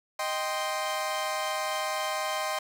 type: chord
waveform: sawtooth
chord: C minor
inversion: first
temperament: equal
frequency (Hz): 622.3 / 784 / 1046.5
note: Eb5 / G5 / C6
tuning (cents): 0 / 0 / 0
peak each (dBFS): -29 / -30 / -29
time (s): 0.19-2.59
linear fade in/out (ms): 5
effects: low-pass 12000 Hz 12 dB/octave + 8-bit